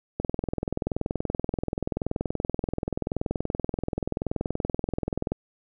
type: click train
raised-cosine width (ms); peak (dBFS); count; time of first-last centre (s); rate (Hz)
2; -13; 108; 0.2-5.32; 20.9
effects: none